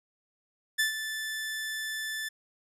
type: tone with ADSR envelope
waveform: sawtooth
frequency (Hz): 1755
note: A6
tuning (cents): -5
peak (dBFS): -19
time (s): 0.78-2.29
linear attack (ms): 18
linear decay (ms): 120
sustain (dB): -10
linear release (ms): 10
effects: resampled to 32000 Hz